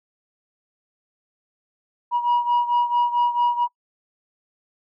sine beating tone pair, 961 / 965.5 Hz, B5 / B5, -48 / -39 cents, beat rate 4.5 Hz, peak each -17 / -21 dBFS, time 2.11-3.68 s, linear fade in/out 50 ms, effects noise-tail reverb RT60 0.1 s tail -25 dB re dry + tanh soft clip ceiling -14 dBFS

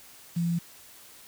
sine tone with quantisation, 170.2 Hz, F3, 44 cents flat, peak -24 dBFS, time 0.36-0.59 s, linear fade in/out 10 ms, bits 8, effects white hiss -51 dBFS RMS until 1.27 s

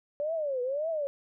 sine tone with vibrato, 570 Hz, C#5, 48 cents sharp, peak -28 dBFS, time 0.2-1.07 s, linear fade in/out 0 ms, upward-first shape triangle, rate 1.8 Hz, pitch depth 280 cents each way, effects none

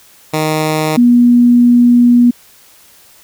10% pulse / sine tone pair in turn, 155.56 / 241.7 Hz, D#3 / B3, 0 / -37 cents, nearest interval minor sixth, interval 763 cents, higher second, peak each -4 dBFS, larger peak neither, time 0.33-0.97 / 0.97-2.31 s, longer second, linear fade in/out 10 ms, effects white hiss -44 dBFS RMS until 3.23 s

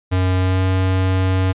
square tone with pitch glide, 92.5 to 93.74 Hz, F#2 to F#2, 0 to +23 cents, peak -15 dBFS, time 0.11-1.53 s, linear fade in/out 20 ms, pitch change +23 cents, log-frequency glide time 0.39-0.62 s, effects resampled to 8000 Hz

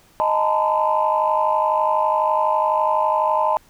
sine tone cluster, 621 / 863 / 915 / 1017 Hz, D#5 / A5 / A#5 / C6, -3 / -34 / -32 / -50 cents, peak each -21 dBFS, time 0.2-3.57 s, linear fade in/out 0 ms, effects tanh soft clip ceiling -7 dBFS + pink hiss -54 dBFS RMS until 3.69 s

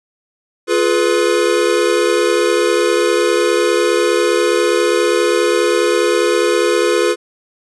square chord, F diminished, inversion none, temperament equal with one note detuned, 349.2 / 424 / 493.9 Hz, F4 / Ab4 / Cb5, 0 / +36 / 0 cents, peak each -17 dBFS, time 0.67-7.16 s, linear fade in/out 50 ms, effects resampled to 24000 Hz

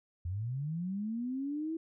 sine linear sweep, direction up, 82.41 to 330.2 Hz, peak -33 dBFS, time 0.25-1.77 s, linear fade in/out 5 ms, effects none

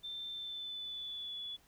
sine tone with pitch glide, 3562 to 3423 Hz, A7 to A7, +21 to -48 cents, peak -40 dBFS, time 0.03-1.57 s, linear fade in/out 20 ms, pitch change -69 cents, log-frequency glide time 0.31-1.36 s, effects pink hiss -67 dBFS RMS until 1.67 s

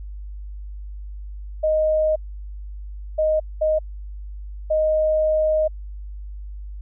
sine tone bursts at uneven times, 622.3 Hz, D#5, in tune, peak -16 dBFS, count 4, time 1.63-2.16 / 3.18-3.4 / 3.61-3.79 / 4.7-5.68 s, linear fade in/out 10 ms, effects added 50 Hz sine -31 dBFS peak until 6.81 s

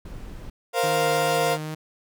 brown noise, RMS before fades -37 dBFS, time 0.05-0.5 s, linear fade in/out 5 ms
35% pulse chord, Bb suspended second, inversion none, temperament equal, 466.2 / 523.3 / 698.5 Hz, Bb4 / C5 / F5, 0 / 0 / 0 cents, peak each -24 / -24 / -22 dBFS, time 0.73-1.58 s, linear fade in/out 50 ms
sawtooth tone with vibrato, 155.56 Hz, D#3, in tune, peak -26 dBFS, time 0.83-1.75 s, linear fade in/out 10 ms, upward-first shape sine, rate 2.3 Hz, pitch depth 17 cents each way
effects none

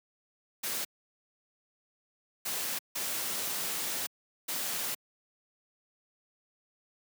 white noise bursts at uneven times, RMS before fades -34 dBFS, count 4, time 0.63-0.85 / 2.45-2.79 / 2.95-4.07 / 4.48-4.95 s, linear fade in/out 10 ms, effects high-pass 150 Hz 12 dB/octave

